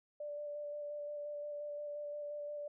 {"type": "tone with vibrato", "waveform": "sine", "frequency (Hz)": 587.3, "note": "D5", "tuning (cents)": 0, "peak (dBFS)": -40, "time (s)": [0.2, 2.68], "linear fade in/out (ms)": 5, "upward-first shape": "square", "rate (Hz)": 5.7, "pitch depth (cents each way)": 11, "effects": []}